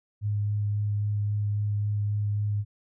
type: tone with vibrato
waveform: sine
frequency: 103.7 Hz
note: G#2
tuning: 2 cents flat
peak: -24 dBFS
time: 0.21-2.65 s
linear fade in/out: 50 ms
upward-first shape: sine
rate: 3.7 Hz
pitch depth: 9 cents each way
effects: none